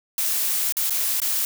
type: noise with dropouts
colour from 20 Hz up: blue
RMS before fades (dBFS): -23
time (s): 0.18-1.45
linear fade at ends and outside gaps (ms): 2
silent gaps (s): 0.724-0.768 / 0.898-0.905 / 1.202-1.217
effects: none